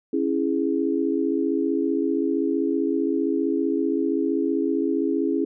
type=chord; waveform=sine; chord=C# minor; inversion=none; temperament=equal with one note detuned; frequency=274.2 / 329.6 / 415.3 Hz; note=C#4 / E4 / G#4; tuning=-19 / 0 / 0 cents; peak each=-24 / -24 / -26 dBFS; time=0.13-5.45 s; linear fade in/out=5 ms; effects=none